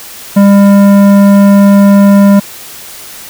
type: tone with tanh clipping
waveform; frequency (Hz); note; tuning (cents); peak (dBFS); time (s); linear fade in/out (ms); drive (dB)
sine; 200; G3; +35; -3; 0.36-2.4; 10; 14
effects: white hiss -28 dBFS RMS until 3.29 s